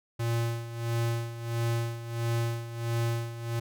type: tone with tremolo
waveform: square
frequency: 116.54 Hz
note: A#2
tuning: in tune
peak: -26 dBFS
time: 0.19-3.6 s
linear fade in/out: 10 ms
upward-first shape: sine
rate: 1.5 Hz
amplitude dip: 75%
effects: none